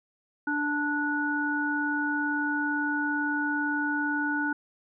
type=harmonic tone; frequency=293.7 Hz; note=D4; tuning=in tune; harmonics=1 / 3 / 5; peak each=-29 / -34 / -28 dBFS; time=0.47-4.53 s; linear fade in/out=5 ms; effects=none